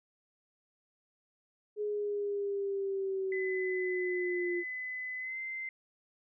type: exponential sweep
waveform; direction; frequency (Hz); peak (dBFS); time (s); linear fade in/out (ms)
sine; down; 420.1 to 350; -31; 1.76-4.64; 50
type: tone with pitch glide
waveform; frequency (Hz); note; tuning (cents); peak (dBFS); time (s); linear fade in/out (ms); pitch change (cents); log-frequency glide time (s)
sine; 2013 to 2077; B6 to C7; +33 to -13; -36; 3.32-5.69; 2; +54; 5.18-5.38
effects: none